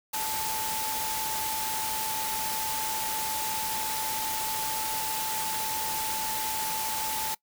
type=tone in noise; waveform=sine; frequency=876 Hz; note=A5; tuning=8 cents flat; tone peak=-33 dBFS; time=0.13-7.35 s; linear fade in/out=10 ms; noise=white; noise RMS=-32 dBFS; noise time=0.13-7.35 s; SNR=-4 dB; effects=noise-tail reverb RT60 0.1 s tail -22 dB re dry